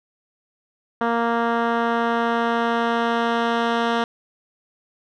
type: tone with low-pass filter sweep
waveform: 10% pulse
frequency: 232.8 Hz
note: A#3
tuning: 2 cents flat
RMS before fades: -21 dBFS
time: 1.01-4.04 s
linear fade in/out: 2 ms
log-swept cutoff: 1600 to 3100 Hz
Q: 0.99
effects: none